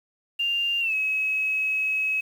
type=tone with pitch glide; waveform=sine; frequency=2794 to 2562 Hz; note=F7 to E7; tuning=0 to -50 cents; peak=-22 dBFS; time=0.39-2.21 s; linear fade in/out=10 ms; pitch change=-150 cents; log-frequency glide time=0.8-0.94 s; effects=8-bit